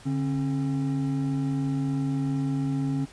triangle tone pair together, 143.7 / 269.7 Hz, D3 / C#4, -37 / -47 cents, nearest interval major seventh, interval 1090 cents, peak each -25 dBFS, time 0.05-3.06 s, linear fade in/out 20 ms, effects pink hiss -50 dBFS RMS until 3.12 s + resampled to 22050 Hz

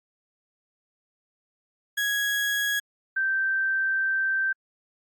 35% pulse / sine tone pair in turn, 1661.2 / 1560.5 Hz, G#6 / G6, 0 / -8 cents, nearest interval minor second, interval 108 cents, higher first, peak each -22 dBFS, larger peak neither, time 1.97-2.8 / 3.16-4.53 s, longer second, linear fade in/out 10 ms, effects AAC 64 kbps

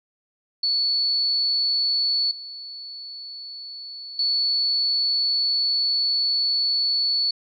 sine tone with level steps, 4435 Hz, C#8, in tune, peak -19 / -34 / -19 dBFS, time 0.63-7.31 s, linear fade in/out 5 ms, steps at 2.31 / 4.19 s, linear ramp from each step 2 ms, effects none

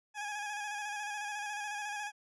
20% pulse tone with vibrato, 830.6 Hz, G#5, in tune, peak -32 dBFS, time 0.14-2.12 s, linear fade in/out 50 ms, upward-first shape square, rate 14 Hz, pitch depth 30 cents each way, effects resampled to 22050 Hz

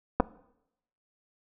clicks, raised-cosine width 1 ms, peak -8 dBFS, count 2, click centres 0.2 / 0.204 s, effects noise-tail reverb RT60 0.8 s tail -20 dB re dry

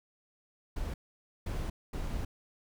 brown noise bursts at uneven times, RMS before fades -35 dBFS, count 3, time 0.76-0.94 / 1.46-1.7 / 1.93-2.25 s, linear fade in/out 5 ms, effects none

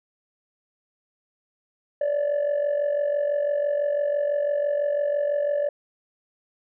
sine tone with amplitude modulation, 580 Hz, D5, 22 cents flat, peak -16 dBFS, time 2.01-5.69 s, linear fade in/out 5 ms, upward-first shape sine, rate 46 Hz, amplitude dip 70%, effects tanh soft clip ceiling -18 dBFS

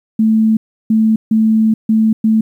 sine tone bursts at uneven times, 220 Hz, A3, in tune, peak -8 dBFS, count 5, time 0.19-0.57 / 0.9-1.16 / 1.31-1.74 / 1.89-2.13 / 2.24-2.41 s, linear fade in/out 5 ms, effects 8-bit

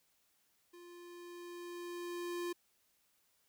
square tone with level ramp, 349.2 Hz, F4, in tune, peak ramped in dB -54 to -37 dBFS, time 0.73-2.53 s, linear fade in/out 10 ms, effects white hiss -75 dBFS RMS until 3.48 s

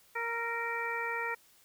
harmonic tone with a mistuned harmonic, 466.2 Hz, A#4, in tune, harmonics 1 / 2 / 3 / 4 / 5, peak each -40 / -38 / -39 / -37 / -39 dBFS, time 0.15-1.35 s, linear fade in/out 10 ms, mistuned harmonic 3, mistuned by -27 cents, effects white hiss -63 dBFS RMS until 1.64 s

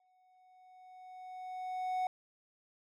triangle tone with exponential growth, 740 Hz, F#5, in tune, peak -28 dBFS, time 0-2.07 s, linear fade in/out 2 ms, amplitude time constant 450 ms, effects none

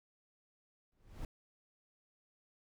brown noise with exponential growth, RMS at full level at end -39 dBFS, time 0.92-1.25 s, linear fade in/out 2 ms, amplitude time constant 70 ms, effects none

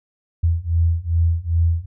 sine beating tone pair, 82.41 / 84.91 Hz, E2 / F2, 0 / -48 cents, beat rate 2.5 Hz, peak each -19 / -18 dBFS, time 0.43-1.86 s, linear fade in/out 10 ms, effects none

